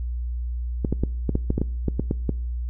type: clicks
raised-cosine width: 3 ms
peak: -9 dBFS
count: 12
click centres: 0.848 / 0.926 / 1.036 / 1.293 / 1.354 / 1.504 / 1.58 / 1.616 / 1.883 / 1.996 / 2.111 / 2.293 s
effects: noise-tail reverb RT60 0.6 s tail -23 dB re dry + added 60 Hz sine -25 dBFS peak until 2.69 s